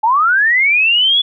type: linear sweep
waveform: sine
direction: up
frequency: 840 to 3447 Hz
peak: -9 dBFS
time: 0.03-1.22 s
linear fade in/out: 10 ms
effects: none